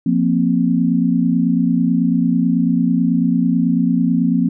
sine chord, F suspended fourth, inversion none, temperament just, 174.61 / 232.8 / 261.9 Hz, F3 / Bb3 / C4, 0 / -2 / +2 cents, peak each -17 dBFS, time 0.06-4.49 s, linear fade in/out 5 ms, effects none

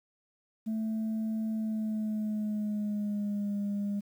sine tone with pitch glide, 220 to 202.9 Hz, A3 to G#3, 0 to -40 cents, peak -27 dBFS, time 0.66-4.01 s, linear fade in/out 20 ms, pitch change -140 cents, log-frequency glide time 1.51-3.58 s, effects tanh soft clip ceiling -28 dBFS + 10-bit

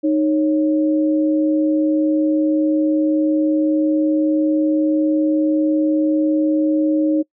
sine tone pair together, 309.1 / 550.8 Hz, D#4 / C#5, -11 / -11 cents, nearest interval minor seventh, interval 1000 cents, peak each -14 / -22 dBFS, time 0.03-7.23 s, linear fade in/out 20 ms, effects noise-tail reverb RT60 0.1 s tail -25 dB re dry

